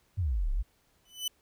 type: exponential two-way sweep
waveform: sine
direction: down then up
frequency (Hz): 103.83 to 30.76 to 60.9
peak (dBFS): -26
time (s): 0.17-0.63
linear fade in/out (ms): 20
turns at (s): 0.53
type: tone with exponential growth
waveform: sawtooth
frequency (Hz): 2997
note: F#7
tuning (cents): +22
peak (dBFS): -24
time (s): 1.05-1.28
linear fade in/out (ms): 5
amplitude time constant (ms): 49
effects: pink hiss -69 dBFS RMS until 1.41 s